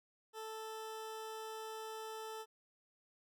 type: tone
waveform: 20% pulse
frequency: 440 Hz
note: A4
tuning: in tune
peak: -39 dBFS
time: 0.33-2.46 s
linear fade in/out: 50 ms
effects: none